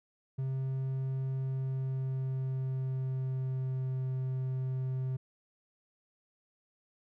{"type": "tone with pitch glide", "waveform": "triangle", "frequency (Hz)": [132.7, 130.19], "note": ["C3", "C3"], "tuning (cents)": [25, -8], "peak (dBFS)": -29, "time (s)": [0.38, 5.17], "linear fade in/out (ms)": 10, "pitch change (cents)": -33, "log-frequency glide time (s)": [1.35, 4.08], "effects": []}